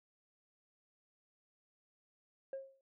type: tone with exponential decay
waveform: sine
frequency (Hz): 539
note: C#5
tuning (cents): -49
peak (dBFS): -35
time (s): 2.53-2.81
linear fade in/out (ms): 2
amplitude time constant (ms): 60
effects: tanh soft clip ceiling -37 dBFS